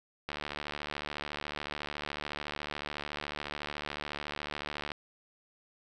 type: click train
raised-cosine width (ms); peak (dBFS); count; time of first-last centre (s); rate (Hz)
0.3; -20; 343; 0.29-4.918; 73.9
effects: none